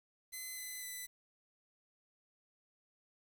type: tone with pitch steps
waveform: 5% pulse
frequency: 2040 / 2019 / 1998 Hz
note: C7 / B6 / B6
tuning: -44 / +38 / +20 cents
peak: -33 dBFS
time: 0.32-1.07 s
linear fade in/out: 20 ms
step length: 250 ms
effects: 10-bit